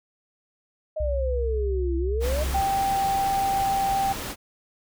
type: exponential two-way sweep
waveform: sine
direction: down then up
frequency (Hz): 630 to 331.1 to 630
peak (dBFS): -26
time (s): 0.96-2.44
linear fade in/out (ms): 10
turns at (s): 1.97
type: tone with pitch glide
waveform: sine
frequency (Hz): 63.9 to 65.62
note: C2 to C2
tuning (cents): -40 to +6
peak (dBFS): -24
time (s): 1-2.61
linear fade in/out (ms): 5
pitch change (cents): +46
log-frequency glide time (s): 1.18-1.71
type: noise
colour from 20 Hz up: pink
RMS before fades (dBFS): -33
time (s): 2.2-4.36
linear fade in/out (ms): 50
type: tone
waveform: sine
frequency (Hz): 784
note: G5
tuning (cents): 0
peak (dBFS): -21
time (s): 2.54-4.13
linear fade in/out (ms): 10
effects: none